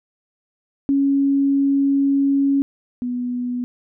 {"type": "tone pair in turn", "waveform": "sine", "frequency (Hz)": [277.2, 246.1], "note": ["C#4", "B3"], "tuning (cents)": [0, -6], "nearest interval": "major second", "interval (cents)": 206, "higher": "first", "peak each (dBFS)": [-14, -21], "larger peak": "first", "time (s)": [[0.89, 2.62], [3.02, 3.64]], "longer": "first", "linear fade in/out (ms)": 0, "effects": []}